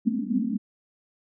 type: band-pass noise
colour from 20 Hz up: white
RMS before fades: -26 dBFS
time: 0.05-0.58 s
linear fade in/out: 20 ms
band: 200 to 270 Hz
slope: 96 dB/octave
effects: none